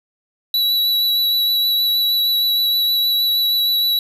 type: tone with vibrato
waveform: square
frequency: 3927 Hz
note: B7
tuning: 11 cents flat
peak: -15 dBFS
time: 0.54-3.99 s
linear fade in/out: 2 ms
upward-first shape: triangle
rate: 6.4 Hz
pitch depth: 16 cents each way
effects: none